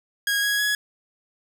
sawtooth tone with pitch steps, 1642 / 1661.1 / 1680.4 Hz, G#6 / G#6 / G#6, -20 / 0 / +20 cents, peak -17 dBFS, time 0.27-0.75 s, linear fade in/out 2 ms, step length 160 ms, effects none

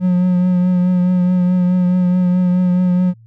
triangle tone with vibrato, 180.6 Hz, F#3, 42 cents flat, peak -9 dBFS, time 0-3.14 s, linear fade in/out 50 ms, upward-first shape triangle, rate 4.7 Hz, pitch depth 27 cents each way, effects added 113 Hz sine -41 dBFS peak until 3.26 s

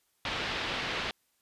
white low-pass noise, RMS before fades -34 dBFS, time 0.25-1.11 s, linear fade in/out 2 ms, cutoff 3700 Hz, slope 24 dB/octave, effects white hiss -73 dBFS RMS until 1.41 s + resampled to 32000 Hz

